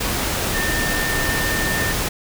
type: tone in noise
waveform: sine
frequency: 1800 Hz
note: A6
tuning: 39 cents sharp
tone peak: -23 dBFS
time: 0.54-1.93 s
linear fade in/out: 10 ms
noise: pink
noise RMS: -22 dBFS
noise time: 0-2.09 s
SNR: -4 dB
effects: none